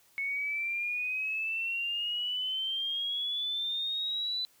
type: exponential sweep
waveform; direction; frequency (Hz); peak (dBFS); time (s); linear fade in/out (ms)
sine; up; 2200 to 4008; -30; 0.18-4.45; 0
effects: white hiss -64 dBFS RMS until 4.6 s

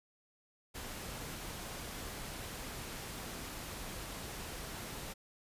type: noise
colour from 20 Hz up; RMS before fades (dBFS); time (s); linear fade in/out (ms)
pink; -44; 0.74-5.14; 20
effects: resampled to 32000 Hz

